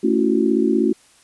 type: chord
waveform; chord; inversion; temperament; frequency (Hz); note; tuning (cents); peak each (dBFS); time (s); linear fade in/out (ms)
sine; F# minor seventh; first; just; 222 / 277.5 / 333 / 370; A3 / C#4 / E4 / F#4; +16 / +2 / +18 / 0; -20; 0.03-0.93; 10
effects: white hiss -53 dBFS RMS until 1.23 s + resampled to 24000 Hz